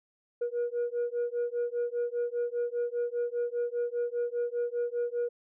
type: beating tone pair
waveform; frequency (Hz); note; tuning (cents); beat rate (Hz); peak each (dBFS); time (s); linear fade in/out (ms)
sine; 476.9 / 481.9; A#4 / B4; +39 / -43; 5; -30; 0.41-5.29; 10
effects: tanh soft clip ceiling -25 dBFS